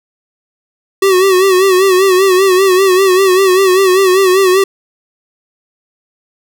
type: tone with vibrato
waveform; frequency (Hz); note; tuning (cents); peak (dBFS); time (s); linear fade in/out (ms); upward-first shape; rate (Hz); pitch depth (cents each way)
square; 377.9; F#4; +37; -7; 1.02-4.64; 5; sine; 5.1; 70
effects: none